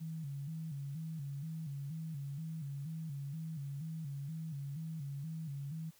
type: tone with vibrato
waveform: sine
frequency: 150 Hz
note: D3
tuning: 37 cents sharp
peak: -39 dBFS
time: 0-5.91 s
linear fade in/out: 20 ms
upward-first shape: square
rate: 2.1 Hz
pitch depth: 120 cents each way
effects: white hiss -66 dBFS RMS until 5.99 s